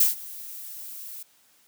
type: noise with ADSR envelope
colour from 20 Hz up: violet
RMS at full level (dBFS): -17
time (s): 0-1.23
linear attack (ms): 6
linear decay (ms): 140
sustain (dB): -22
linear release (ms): 5
effects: white hiss -61 dBFS RMS until 1.67 s + high-pass 100 Hz 12 dB/octave